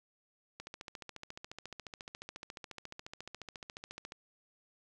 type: click train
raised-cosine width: 0.2 ms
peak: -27 dBFS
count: 51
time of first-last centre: 0.6-4.121 s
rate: 14.2 Hz
effects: none